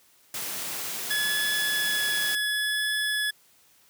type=high-pass noise; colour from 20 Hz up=white; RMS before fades=-33 dBFS; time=0.34-2.35 s; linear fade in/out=2 ms; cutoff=110 Hz; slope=96 dB/octave
type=tone with vibrato; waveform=25% pulse; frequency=1700 Hz; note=G#6; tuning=40 cents sharp; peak=-21 dBFS; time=1.1-3.31 s; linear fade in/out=10 ms; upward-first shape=triangle; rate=0.68 Hz; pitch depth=9 cents each way
effects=white hiss -60 dBFS RMS until 3.89 s + high-pass 60 Hz 12 dB/octave